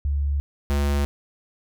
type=tone pair in turn; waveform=sine / square; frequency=71.2 / 71.2 Hz; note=C#2 / C#2; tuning=+47 / +47 cents; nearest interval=unison; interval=0 cents; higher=neither; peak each=-20 dBFS; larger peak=neither; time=0.05-0.4 / 0.7-1.05 s; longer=neither; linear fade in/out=0 ms; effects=none